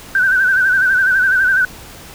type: tone with vibrato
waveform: sine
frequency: 1529 Hz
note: G6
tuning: 44 cents flat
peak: -10 dBFS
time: 0.15-1.65 s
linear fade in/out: 2 ms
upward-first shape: sine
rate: 12 Hz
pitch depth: 70 cents each way
effects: pink hiss -36 dBFS RMS until 2.14 s